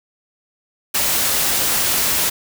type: noise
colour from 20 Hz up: white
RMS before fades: -18 dBFS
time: 0.94-2.3 s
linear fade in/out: 10 ms
effects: none